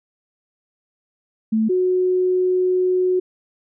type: tone pair in turn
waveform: sine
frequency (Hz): 220.2 / 366.9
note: A3 / F#4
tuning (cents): +2 / -15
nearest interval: major sixth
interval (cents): 883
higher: second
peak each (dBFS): -15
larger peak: neither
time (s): 1.52-1.69 / 1.69-3.2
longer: second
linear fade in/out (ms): 10
effects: none